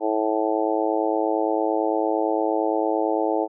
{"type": "harmonic tone", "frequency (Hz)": 108.8, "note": "A2", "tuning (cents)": -19, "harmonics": [3, 4, 5, 6, 7, 8], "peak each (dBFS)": [-25, -26, -27, -28, -28, -29], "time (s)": [0, 3.48], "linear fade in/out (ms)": 50, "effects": []}